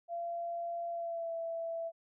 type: tone with pitch glide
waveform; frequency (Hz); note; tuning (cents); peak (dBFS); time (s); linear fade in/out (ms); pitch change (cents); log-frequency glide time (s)
sine; 684 to 664.1; F5 to E5; -36 to +13; -35; 0.08-1.92; 50; -51; 0.9-1.33
effects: none